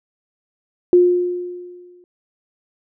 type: tone with exponential decay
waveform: sine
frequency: 355.9 Hz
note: F4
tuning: 33 cents sharp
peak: -6 dBFS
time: 0.93-2.04 s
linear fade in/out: 1 ms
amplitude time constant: 240 ms
effects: none